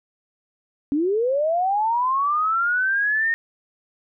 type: linear sweep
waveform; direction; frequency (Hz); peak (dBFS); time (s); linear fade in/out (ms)
sine; up; 272.5 to 1853; -18; 0.92-3.34; 0
effects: none